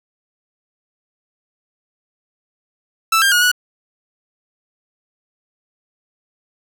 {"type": "tone with pitch steps", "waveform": "sawtooth", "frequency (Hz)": [1322, 1597, 1444, 1469], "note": ["E6", "G6", "F#6", "F#6"], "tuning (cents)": [5, 32, -43, -13], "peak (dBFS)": -8, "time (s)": [3.12, 3.516], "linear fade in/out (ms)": 5, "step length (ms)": 99, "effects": []}